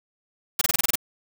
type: noise bursts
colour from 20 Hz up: white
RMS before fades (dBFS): -21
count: 8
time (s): 0.59-0.956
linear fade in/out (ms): 5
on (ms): 23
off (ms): 26
effects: none